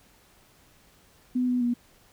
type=tone with pitch steps; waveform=sine; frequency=250.5 / 248.1 / 240.8 Hz; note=B3 / B3 / B3; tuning=+25 / +8 / -44 cents; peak=-22 dBFS; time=1.35-1.74 s; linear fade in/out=10 ms; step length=130 ms; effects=pink hiss -59 dBFS RMS until 2.12 s